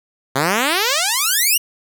5% pulse exponential sweep, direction up, 127.8 to 2962 Hz, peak -4 dBFS, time 0.35-1.58 s, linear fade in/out 10 ms, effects none

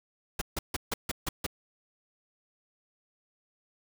pink noise bursts, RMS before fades -31 dBFS, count 7, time 0.39-1.465 s, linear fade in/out 5 ms, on 25 ms, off 150 ms, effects none

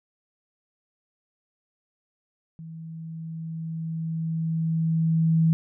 sine tone with level ramp, 162.3 Hz, E3, 27 cents flat, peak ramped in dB -37 to -16 dBFS, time 2.59-5.53 s, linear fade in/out 0 ms, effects none

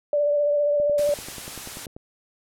sine tone with vibrato, 584 Hz, D5, 10 cents flat, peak -18 dBFS, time 0.13-1.14 s, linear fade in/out 2 ms, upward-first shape triangle, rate 15 Hz, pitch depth 27 cents each way
click train, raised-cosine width 2 ms, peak -25 dBFS, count 13, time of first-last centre 0.8-1.965 s, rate 10.3 Hz
white noise, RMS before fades -36 dBFS, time 0.98-1.86 s, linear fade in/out 2 ms
effects low-pass 12000 Hz 12 dB/octave

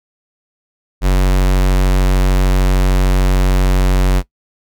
square tone, 46.64 Hz, F#1, 15 cents sharp, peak -10 dBFS, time 1.01-4.23 s, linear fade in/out 50 ms, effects noise-tail reverb RT60 0.1 s tail -19 dB re dry

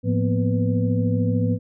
sine tone cluster, 107.5 / 174.1 / 236.2 / 249.7 / 496.1 Hz, A2 / F3 / A#3 / B3 / B4, -40 / -5 / +23 / +19 / +8 cents, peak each -21 / -25 / -27 / -25 / -29 dBFS, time 0.03-1.59 s, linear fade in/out 50 ms, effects none

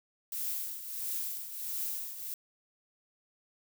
violet noise with tremolo, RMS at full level -34 dBFS, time 0.32-2.34 s, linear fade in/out 2 ms, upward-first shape triangle, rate 1.5 Hz, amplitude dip 70%, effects none

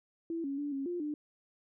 sine tone with pitch steps, 332 / 277.3 / 289.8 / 273.5 / 351.4 / 298 Hz, E4 / C#4 / D4 / C#4 / F4 / D4, +12 / +1 / -23 / -23 / +11 / +25 cents, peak -33 dBFS, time 0.3-1.14 s, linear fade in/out 2 ms, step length 140 ms, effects none

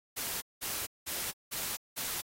white noise bursts, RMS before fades -36 dBFS, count 5, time 0.16-2.22 s, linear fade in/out 20 ms, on 260 ms, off 190 ms, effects AAC 48 kbps

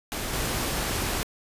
pink noise with level steps, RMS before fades -31 / -28 dBFS, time 0.12-1.23 s, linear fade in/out 0 ms, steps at 0.33 s, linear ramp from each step 5 ms, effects resampled to 32000 Hz

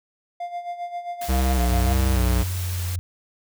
triangle tone with tremolo, 700 Hz, F5, 4 cents sharp, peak -24 dBFS, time 0.4-1.93 s, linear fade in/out 5 ms, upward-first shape sine, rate 7.5 Hz, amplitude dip 70%
white noise, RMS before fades -35 dBFS, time 1.21-2.96 s, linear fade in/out 5 ms
square tone with vibrato, 63 Hz, B1, 35 cents sharp, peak -19 dBFS, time 1.28-2.44 s, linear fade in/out 20 ms, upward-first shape square, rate 1.7 Hz, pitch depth 59 cents each way
sine tone with pitch glide, 92.5 to 89.61 Hz, F#2 to F2, 0 to +45 cents, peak -24 dBFS, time 1.7-2.99 s, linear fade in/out 0 ms, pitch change -55 cents, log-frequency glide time 2.22-2.81 s
effects none

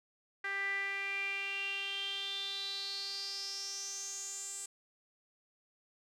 sawtooth tone with band-pass filter sweep, 395 Hz, G4, 13 cents sharp, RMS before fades -39 dBFS, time 0.44-4.66 s, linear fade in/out 5 ms, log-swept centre 1800 to 7900 Hz, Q 8.2, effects none

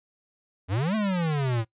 square exponential two-way sweep, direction up then down, 86 to 222.5 to 108.7 Hz, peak -24 dBFS, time 0.68-1.65 s, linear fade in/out 50 ms, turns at 0.95 s, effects noise-tail reverb RT60 0.1 s tail -21 dB re dry + resampled to 8000 Hz

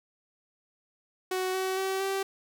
sawtooth tone with pitch steps, 372 / 377.4 / 382.9 / 388.5 Hz, F#4 / F#4 / G4 / G4, +9 / +34 / -41 / -16 cents, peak -24 dBFS, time 1.31-2.23 s, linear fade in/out 5 ms, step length 230 ms, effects none

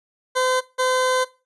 20% pulse tone pair in turn, 512 / 512 Hz, C5 / C5, -38 / -38 cents, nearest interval unison, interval 0 cents, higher neither, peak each -13 dBFS, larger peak neither, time 0.35-0.61 / 0.78-1.25 s, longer second, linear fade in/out 20 ms, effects noise-tail reverb RT60 0.3 s tail -19 dB re dry + resampled to 24000 Hz

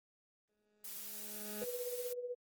20% pulse tone with exponential growth, 210 Hz, G#3, 19 cents sharp, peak -37 dBFS, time 0.49-1.64 s, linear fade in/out 2 ms, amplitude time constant 250 ms
blue noise, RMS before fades -46 dBFS, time 0.84-2.13 s, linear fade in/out 5 ms
sine tone with tremolo, 490.7 Hz, B4, 11 cents flat, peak -36 dBFS, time 1.61-2.35 s, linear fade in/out 10 ms, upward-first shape triangle, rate 16 Hz, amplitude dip 70%
effects Opus 24 kbps

